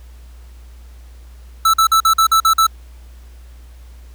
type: tone bursts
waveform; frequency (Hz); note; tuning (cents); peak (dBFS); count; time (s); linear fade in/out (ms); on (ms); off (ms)
square; 1318.5; E6; 0; -10; 8; 1.65-2.668; 5; 87; 46
effects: added 60 Hz sine -36 dBFS peak until 4.14 s + pink hiss -52 dBFS RMS until 4.14 s